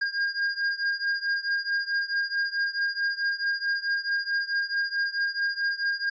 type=beating tone pair; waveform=square; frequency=1614 / 1618.6 Hz; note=G#6 / G#6; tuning=-50 / -45 cents; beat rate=4.6 Hz; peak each=-28 / -30 dBFS; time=0.01-6.1 s; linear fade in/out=10 ms; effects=resampled to 16000 Hz